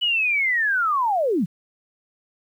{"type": "linear sweep", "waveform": "sine", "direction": "down", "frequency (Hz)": [2979, 144], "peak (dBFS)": -18, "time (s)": [0.01, 1.46], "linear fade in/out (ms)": 20, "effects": ["9-bit"]}